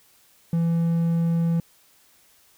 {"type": "tone", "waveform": "triangle", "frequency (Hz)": 167.3, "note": "E3", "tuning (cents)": 26, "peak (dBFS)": -17, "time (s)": [0.53, 1.6], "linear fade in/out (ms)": 2, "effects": ["white hiss -58 dBFS RMS until 2.57 s"]}